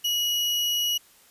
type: tone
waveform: 35% pulse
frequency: 2911 Hz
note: F#7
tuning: 29 cents flat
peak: -21 dBFS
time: 0.04-0.98 s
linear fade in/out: 10 ms
effects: white hiss -56 dBFS RMS until 1.3 s + resampled to 32000 Hz